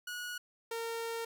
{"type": "tone pair in turn", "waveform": "sawtooth", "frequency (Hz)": [1458, 459.2], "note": ["F#6", "A#4"], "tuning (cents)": [-26, -26], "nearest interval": "octave + minor sixth", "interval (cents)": 2000, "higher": "first", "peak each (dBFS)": [-35, -32], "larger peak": "second", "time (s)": [[0.07, 0.38], [0.71, 1.25]], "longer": "second", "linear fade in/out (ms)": 5, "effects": []}